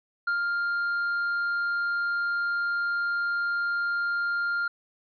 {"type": "tone with ADSR envelope", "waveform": "triangle", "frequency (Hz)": 1400, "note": "F6", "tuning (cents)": 4, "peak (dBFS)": -21, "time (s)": [0.27, 4.68], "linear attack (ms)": 7, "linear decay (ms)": 100, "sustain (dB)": -2, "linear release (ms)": 5, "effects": ["resampled to 11025 Hz"]}